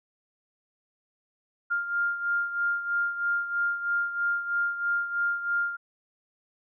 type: beating tone pair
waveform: sine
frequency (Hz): 1401 / 1404.1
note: F6 / F6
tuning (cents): +5 / +9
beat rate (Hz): 3.1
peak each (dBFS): -26 / -32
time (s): 1.7-5.77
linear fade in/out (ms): 20
effects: none